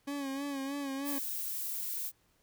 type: tone with vibrato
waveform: 40% pulse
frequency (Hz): 277.2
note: C#4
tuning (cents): 0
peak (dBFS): -34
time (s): 0.07-1.19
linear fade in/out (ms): 10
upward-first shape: sine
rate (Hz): 3.2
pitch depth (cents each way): 55
type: noise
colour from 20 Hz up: violet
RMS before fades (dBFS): -37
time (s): 1.04-2.12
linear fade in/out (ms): 50
effects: pink hiss -71 dBFS RMS until 2.42 s